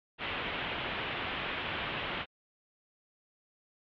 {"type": "low-pass noise", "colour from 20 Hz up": "white", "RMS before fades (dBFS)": -36, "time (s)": [0.18, 2.26], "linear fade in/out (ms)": 50, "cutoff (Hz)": 3300, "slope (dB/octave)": 48, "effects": ["MP3 96 kbps"]}